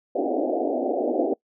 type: band-pass noise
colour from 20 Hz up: pink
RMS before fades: -24 dBFS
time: 0.15-1.34 s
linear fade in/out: 10 ms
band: 250 to 760 Hz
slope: 96 dB/octave
effects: noise-tail reverb RT60 0.1 s tail -24 dB re dry